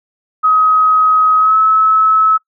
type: tone with pitch glide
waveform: sine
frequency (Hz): 1266 to 1295.6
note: D#6 to E6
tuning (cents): +30 to -30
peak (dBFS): -7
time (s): 0.43-2.38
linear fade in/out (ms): 20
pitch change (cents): +40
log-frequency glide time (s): 1.38-1.56
effects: noise-tail reverb RT60 0.1 s tail -22 dB re dry